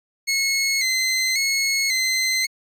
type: tone with vibrato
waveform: 20% pulse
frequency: 2119 Hz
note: C7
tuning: 21 cents sharp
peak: -14 dBFS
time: 0.27-2.47 s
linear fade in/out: 20 ms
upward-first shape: square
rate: 0.92 Hz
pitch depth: 50 cents each way
effects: resampled to 32000 Hz